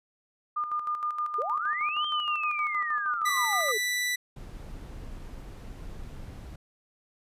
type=tone with tremolo; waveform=sine; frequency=1210 Hz; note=D#6; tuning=49 cents flat; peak=-26 dBFS; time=0.56-3.72 s; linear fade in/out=10 ms; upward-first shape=square; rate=6.4 Hz; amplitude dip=55%
type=linear two-way sweep; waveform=sine; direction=up then down; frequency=396.7 to 3185 to 396.7 Hz; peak=-30 dBFS; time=1.38-3.78 s; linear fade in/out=10 ms; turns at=2.06 s
type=tone; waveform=sawtooth; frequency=1975.5 Hz; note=B6; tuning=in tune; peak=-23 dBFS; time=3.25-4.16 s; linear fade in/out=10 ms
type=noise; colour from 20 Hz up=brown; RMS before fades=-41 dBFS; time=4.36-6.56 s; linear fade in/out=5 ms
effects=resampled to 32000 Hz